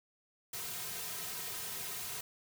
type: noise with comb filter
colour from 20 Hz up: white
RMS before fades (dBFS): -41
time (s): 0.53-2.21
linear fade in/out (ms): 5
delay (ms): 3.5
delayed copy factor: -0.95
effects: none